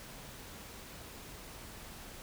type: silence
effects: pink hiss -49 dBFS RMS until 2.22 s